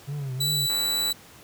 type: tone with vibrato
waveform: triangle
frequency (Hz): 137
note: C#3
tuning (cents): -20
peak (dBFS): -26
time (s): 0.07-0.67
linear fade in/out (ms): 20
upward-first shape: triangle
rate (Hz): 2.8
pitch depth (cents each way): 140
type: tone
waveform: sawtooth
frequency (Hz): 3951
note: B7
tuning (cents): 0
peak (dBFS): -20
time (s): 0.4-1.13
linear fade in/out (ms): 10
type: click train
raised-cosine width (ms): 0.5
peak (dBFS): -24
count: 49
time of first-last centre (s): 0.7-1.103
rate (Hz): 119
effects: pink hiss -49 dBFS RMS until 1.43 s + high-pass 80 Hz 12 dB/octave